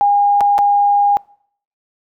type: tone with dropouts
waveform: sine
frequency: 813 Hz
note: G#5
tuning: 37 cents flat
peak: -9 dBFS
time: 0.01-1.17 s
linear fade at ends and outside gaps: 0 ms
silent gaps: 0.407-0.411 / 0.581-0.588 s
effects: noise-tail reverb RT60 0.6 s tail -24 dB re dry